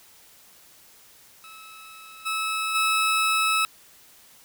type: tone with level steps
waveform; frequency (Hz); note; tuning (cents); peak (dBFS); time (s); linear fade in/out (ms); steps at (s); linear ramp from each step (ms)
20% pulse; 1299; E6; -26; -38 / -20 / -15; 1.44-3.65; 0; 2.25 / 2.74; 20
effects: white hiss -53 dBFS RMS until 4.44 s